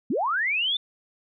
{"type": "linear sweep", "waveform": "sine", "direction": "up", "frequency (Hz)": [185.6, 3589], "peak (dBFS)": -22, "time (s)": [0.1, 0.77], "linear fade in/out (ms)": 5, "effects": []}